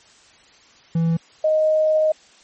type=tone pair in turn; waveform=triangle / sine; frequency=165.3 / 622.8 Hz; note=E3 / D#5; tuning=+5 / +2 cents; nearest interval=octave + major seventh; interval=2297 cents; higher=second; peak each=-14 dBFS; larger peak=neither; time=0.95-1.17 / 1.44-2.12 s; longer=second; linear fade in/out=5 ms; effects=white hiss -51 dBFS RMS until 2.43 s + MP3 32 kbps